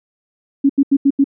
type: tone bursts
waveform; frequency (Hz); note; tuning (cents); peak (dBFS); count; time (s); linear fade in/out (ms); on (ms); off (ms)
sine; 277.2; C#4; 0; -8; 5; 0.64-1.243; 10; 55; 82
effects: none